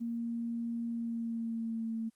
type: tone with pitch glide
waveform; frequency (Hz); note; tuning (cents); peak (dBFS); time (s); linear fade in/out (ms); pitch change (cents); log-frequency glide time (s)
sine; 233.1 to 224.8; A#3 to A3; 0 to +37; -33; 0-2.1; 20; -63; 0.89-1.96
effects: white hiss -75 dBFS RMS until 2.15 s + Opus 24 kbps